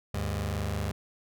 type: tone pair together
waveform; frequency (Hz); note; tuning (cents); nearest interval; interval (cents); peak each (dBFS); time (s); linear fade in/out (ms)
sawtooth; 76.26 / 101.7; D#2 / G#2; -34 / -36; perfect fourth; 498; -28; 0.14-0.92; 5
effects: none